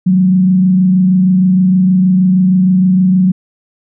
sine tone with frequency modulation, 185.2 Hz, F#3, 2 cents sharp, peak -6 dBFS, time 0.06-3.32 s, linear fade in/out 10 ms, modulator 26.4 Hz, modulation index 0.37, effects none

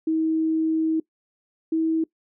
sine tone pair in turn, 319.4 / 322.4 Hz, D#4 / E4, +45 / -38 cents, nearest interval unison, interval 17 cents, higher second, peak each -19 dBFS, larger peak neither, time 0.07-1 / 1.72-2.04 s, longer first, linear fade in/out 5 ms, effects noise-tail reverb RT60 0.1 s tail -21 dB re dry

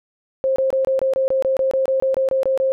sine tone bursts, 531 Hz, C5, 25 cents sharp, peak -15 dBFS, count 16, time 0.44-2.72 s, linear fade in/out 0 ms, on 120 ms, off 24 ms, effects none

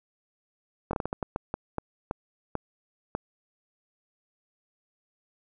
slowing click train, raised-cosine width 1 ms, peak -15 dBFS, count 13, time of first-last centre 0.91-3.15 s, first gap 22 ms, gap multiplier 1.35, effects none

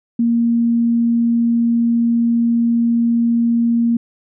sine tone, 233.7 Hz, A#3, 5 cents sharp, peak -12 dBFS, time 0.19-3.97 s, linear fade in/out 5 ms, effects none

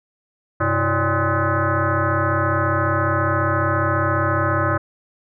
sine tone with frequency modulation, 587.3 Hz, D5, in tune, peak -16 dBFS, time 0.6-4.78 s, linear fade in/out 10 ms, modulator 228 Hz, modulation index 4.2, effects none

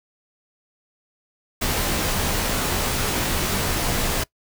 pink noise with comb filter, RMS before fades -23 dBFS, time 1.61-4.24 s, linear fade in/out 10 ms, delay 18 ms, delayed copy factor -0.6, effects noise-tail reverb RT60 0.1 s tail -22 dB re dry

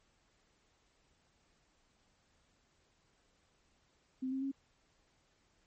sine tone with pitch steps, 259.7 / 266.1 / 272.6 Hz, C4 / C4 / C#4, -13 / +29 / -29 cents, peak -34 dBFS, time 4.22-4.517 s, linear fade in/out 10 ms, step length 99 ms, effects pink hiss -73 dBFS RMS until 5.66 s + MP3 32 kbps

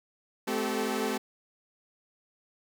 sawtooth tone cluster, 216.1 / 258.7 / 384.2 / 436.6 Hz, A3 / C4 / G4 / A4, -31 / -19 / -35 / -13 cents, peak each -30 dBFS, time 0.47-1.18 s, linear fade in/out 10 ms, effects none

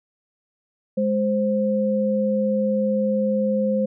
sine tone pair together, 207.9 / 523.3 Hz, G#3 / C5, +2 / 0 cents, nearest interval octave + major third, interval 1598 cents, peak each -21 dBFS, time 0.97-3.86 s, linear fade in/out 10 ms, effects none

